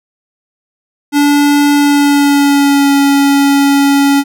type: tone with pitch glide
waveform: square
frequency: 288.8 to 280.1 Hz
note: D4 to C#4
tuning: -29 to +18 cents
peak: -7 dBFS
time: 1.12-4.24 s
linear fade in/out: 50 ms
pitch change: -53 cents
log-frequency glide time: 1.73-2.92 s
effects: none